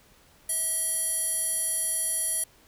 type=tone with band-pass filter; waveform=square; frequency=646 Hz; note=E5; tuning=35 cents flat; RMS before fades=-28 dBFS; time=0.49-2.44 s; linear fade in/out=5 ms; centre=11000 Hz; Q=7.2; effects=pink hiss -58 dBFS RMS until 2.67 s